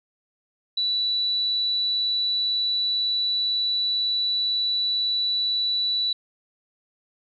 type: tone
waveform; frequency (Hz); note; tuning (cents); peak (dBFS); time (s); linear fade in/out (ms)
sine; 3951; B7; 0; -21; 0.77-6.13; 5
effects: none